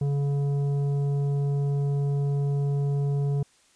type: tone with tanh clipping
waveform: triangle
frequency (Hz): 141.6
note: C#3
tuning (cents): +37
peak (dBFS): -24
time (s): 0.01-3.43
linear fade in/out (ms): 5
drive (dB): 13
effects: white hiss -61 dBFS RMS until 3.75 s + resampled to 22050 Hz